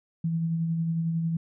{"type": "tone with tremolo", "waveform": "sine", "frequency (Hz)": 164.81, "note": "E3", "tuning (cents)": 0, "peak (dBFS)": -23, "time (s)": [0.24, 1.37], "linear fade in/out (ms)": 5, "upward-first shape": "sine", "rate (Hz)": 11, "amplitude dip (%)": 30, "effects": []}